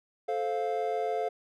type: chord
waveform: triangle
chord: F major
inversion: first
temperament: just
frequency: 436.5 / 523.8 / 698.5 Hz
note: A4 / C5 / F5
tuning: -14 / +2 / 0 cents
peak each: -30 / -33 / -29 dBFS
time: 0.28-1.29 s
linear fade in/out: 10 ms
effects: none